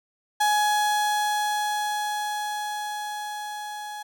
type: tone with level ramp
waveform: 35% pulse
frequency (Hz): 839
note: G#5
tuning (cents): +17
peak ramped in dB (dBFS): -17 to -32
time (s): 0.4-4.03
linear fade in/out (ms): 10
effects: none

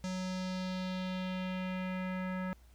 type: tone with low-pass filter sweep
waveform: square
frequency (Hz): 185.2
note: F#3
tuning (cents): +2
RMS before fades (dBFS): -37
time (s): 0.04-2.53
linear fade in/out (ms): 0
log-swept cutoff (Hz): 6300 to 1700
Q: 2.1
effects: added 60 Hz sine -57 dBFS peak until 2.74 s + pink hiss -68 dBFS RMS until 2.74 s

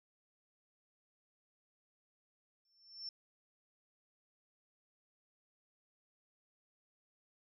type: tone with exponential growth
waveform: sine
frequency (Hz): 5390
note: E8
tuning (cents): +38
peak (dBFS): -39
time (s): 2.65-3.09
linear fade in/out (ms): 2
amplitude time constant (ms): 95
effects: none

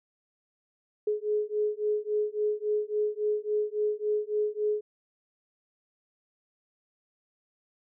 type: beating tone pair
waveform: sine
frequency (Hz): 420.2 / 423.8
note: G#4 / G#4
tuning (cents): +20 / +35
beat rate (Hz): 3.6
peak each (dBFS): -29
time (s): 1.07-4.81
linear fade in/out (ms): 5
effects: none

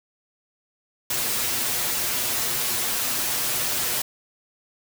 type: noise with comb filter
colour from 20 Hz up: white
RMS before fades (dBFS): -25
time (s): 1.1-4.02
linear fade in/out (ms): 5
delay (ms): 8.2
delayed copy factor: +0.7
effects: none

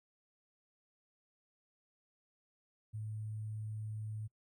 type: tone with sample-and-hold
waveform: sine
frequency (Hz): 107.9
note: A2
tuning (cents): -33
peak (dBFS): -39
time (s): 2.93-4.28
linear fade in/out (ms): 20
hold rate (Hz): 8820
effects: noise-tail reverb RT60 0.1 s tail -25 dB re dry

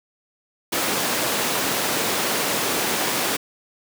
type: high-pass noise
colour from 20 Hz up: pink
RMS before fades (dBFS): -23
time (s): 0.72-3.37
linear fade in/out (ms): 10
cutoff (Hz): 270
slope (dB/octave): 12
effects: none

